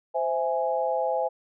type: chord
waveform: sine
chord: C augmented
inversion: none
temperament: equal with one note detuned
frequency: 519 / 659.3 / 830.6 Hz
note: C5 / E5 / G#5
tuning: -14 / 0 / 0 cents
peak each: -27 / -28 / -28 dBFS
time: 0.14-1.29 s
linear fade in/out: 20 ms
effects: none